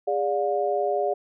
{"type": "tone cluster", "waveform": "sine", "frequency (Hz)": [408.1, 583, 714], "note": ["G#4", "D5", "F5"], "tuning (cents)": [-30, -13, 38], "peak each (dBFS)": -26, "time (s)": [0.07, 1.14], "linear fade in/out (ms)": 10, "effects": []}